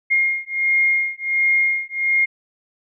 sine beating tone pair, 2133 / 2134.4 Hz, C7 / C7, +33 / +34 cents, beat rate 1.4 Hz, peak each -19 dBFS, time 0.1-2.26 s, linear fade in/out 20 ms, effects none

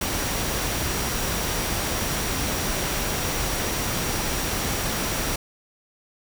sine tone in noise, 5710 Hz, F8, 37 cents sharp, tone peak -37 dBFS, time 0.01-5.36 s, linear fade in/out 5 ms, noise pink, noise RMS -26 dBFS, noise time 0.01-5.36 s, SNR -14 dB, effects none

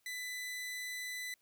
sawtooth tone, 1997 Hz, B6, 19 cents sharp, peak -36 dBFS, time 0.06-1.34 s, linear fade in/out 2 ms, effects white hiss -75 dBFS RMS until 1.41 s

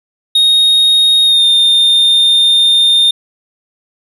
triangle tone with pitch glide, 3729 to 3633 Hz, A#7 to A#7, 0 to -45 cents, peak -5 dBFS, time 0.35-3.11 s, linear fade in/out 5 ms, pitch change -45 cents, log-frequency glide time 1.24-1.45 s, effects none

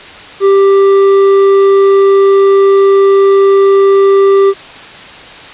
triangle tone with hard clipping, 392.9 Hz, G4, 4 cents sharp, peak -5 dBFS, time 0.4-4.54 s, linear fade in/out 50 ms, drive 10 dB, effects white hiss -30 dBFS RMS until 5.53 s + resampled to 8000 Hz

